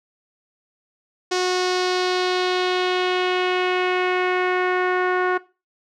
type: tone with low-pass filter sweep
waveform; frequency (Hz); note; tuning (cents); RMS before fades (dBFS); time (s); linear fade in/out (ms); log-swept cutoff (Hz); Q
sawtooth; 365; F#4; -24; -21; 1.31-5.38; 10; 5700 to 1600; 2.1
effects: noise-tail reverb RT60 0.3 s tail -19 dB re dry